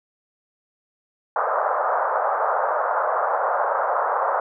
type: band-pass noise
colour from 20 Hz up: pink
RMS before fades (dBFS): -22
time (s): 1.36-4.4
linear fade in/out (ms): 2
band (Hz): 530 to 1400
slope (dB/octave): 48
effects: none